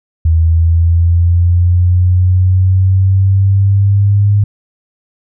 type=linear sweep; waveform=sine; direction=up; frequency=80.7 to 102.7 Hz; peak=-6 dBFS; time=0.25-4.44 s; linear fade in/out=5 ms; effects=none